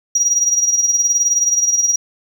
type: tone with tremolo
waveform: sine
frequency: 5740 Hz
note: F8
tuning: 47 cents sharp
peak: -8 dBFS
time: 0.15-1.96 s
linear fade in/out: 5 ms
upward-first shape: sine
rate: 19 Hz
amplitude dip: 70%
effects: tanh soft clip ceiling -8 dBFS + 8-bit